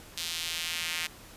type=tone with high-pass filter sweep; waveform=square; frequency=83 Hz; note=E2; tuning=12 cents sharp; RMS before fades=-34 dBFS; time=0.17-1.07 s; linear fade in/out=5 ms; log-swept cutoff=3700 to 2300 Hz; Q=1.6; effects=pink hiss -50 dBFS RMS until 1.36 s + resampled to 32000 Hz